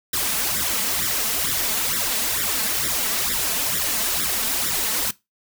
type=noise with flanger; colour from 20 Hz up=white; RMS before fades=-23 dBFS; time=0.13-5.11 s; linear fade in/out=5 ms; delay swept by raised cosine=0.54 to 4.64 ms; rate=2.2 Hz; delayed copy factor=+1; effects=noise-tail reverb RT60 0.2 s tail -19 dB re dry